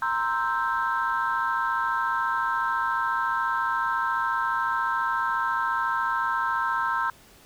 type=chord; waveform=sine; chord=C dominant seventh; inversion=third; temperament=equal; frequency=932.3 / 1046.5 / 1318.5 / 1568 Hz; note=Bb5 / C6 / E6 / G6; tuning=0 / 0 / 0 / 0 cents; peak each=-28 dBFS; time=0.02-7.1 s; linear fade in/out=2 ms; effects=tanh soft clip ceiling -15 dBFS + pink hiss -53 dBFS RMS until 7.45 s